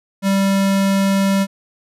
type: tone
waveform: square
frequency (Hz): 195.5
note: G3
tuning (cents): -4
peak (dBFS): -14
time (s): 0.22-1.47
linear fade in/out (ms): 50
effects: resampled to 32000 Hz